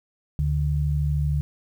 sine tone pair together, 73.4 / 146.55 Hz, D2 / D3, 0 / -3 cents, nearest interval octave, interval 1197 cents, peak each -23 dBFS, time 0.39-1.41 s, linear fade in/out 0 ms, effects 9-bit

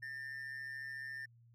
triangle tone with amplitude modulation, 1798 Hz, A6, 37 cents sharp, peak -38 dBFS, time 0.02-1.26 s, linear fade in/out 10 ms, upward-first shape sine, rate 134 Hz, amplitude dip 55%, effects added 117 Hz sine -61 dBFS peak until 1.54 s

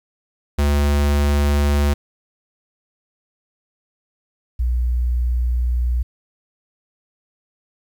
square / sine tone pair in turn, 72.2 / 60.71 Hz, D2 / B1, -29 / -29 cents, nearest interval minor third, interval 300 cents, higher first, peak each -15 / -16 dBFS, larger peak first, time 0.58-1.94 / 4.59-6.03 s, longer second, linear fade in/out 10 ms, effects 9-bit

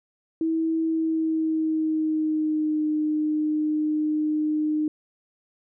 sine tone with pitch glide, 323.8 to 305.6 Hz, E4 to D#4, -31 to -31 cents, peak -21 dBFS, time 0.41-4.88 s, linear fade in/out 2 ms, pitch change -100 cents, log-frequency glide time 0.83-2.87 s, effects none

